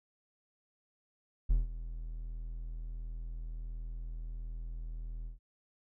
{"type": "tone with ADSR envelope", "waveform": "triangle", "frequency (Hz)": 40.71, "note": "E1", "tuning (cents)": -21, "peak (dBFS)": -20, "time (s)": [1.49, 5.39], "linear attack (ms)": 17, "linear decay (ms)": 160, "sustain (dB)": -16, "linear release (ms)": 130, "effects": []}